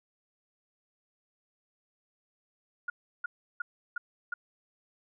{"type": "tone bursts", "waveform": "sine", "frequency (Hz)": 1425, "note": "F6", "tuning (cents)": 34, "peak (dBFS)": -30, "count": 5, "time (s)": [2.88, 4.34], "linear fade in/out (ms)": 5, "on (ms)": 20, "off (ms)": 340, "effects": []}